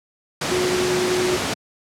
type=tone in noise; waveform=sine; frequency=364.2 Hz; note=F#4; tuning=27 cents flat; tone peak=-19 dBFS; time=0.51-1.37 s; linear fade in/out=5 ms; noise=pink; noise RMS=-22 dBFS; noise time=0.41-1.54 s; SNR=0 dB; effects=high-pass 150 Hz 12 dB/octave + low-pass 8000 Hz 12 dB/octave